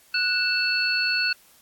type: tone cluster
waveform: sine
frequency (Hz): 1475 / 2652 / 4391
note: F#6 / E7 / C#8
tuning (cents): -6 / +10 / -17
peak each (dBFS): -25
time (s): 0.14-1.33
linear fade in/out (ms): 5
effects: white hiss -56 dBFS RMS until 1.61 s + AAC 64 kbps